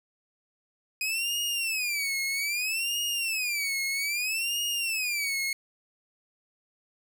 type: tone with vibrato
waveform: sawtooth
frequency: 2489 Hz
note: D#7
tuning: in tune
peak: -24 dBFS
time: 1.01-5.53 s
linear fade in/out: 2 ms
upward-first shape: sine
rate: 0.62 Hz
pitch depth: 240 cents each way
effects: none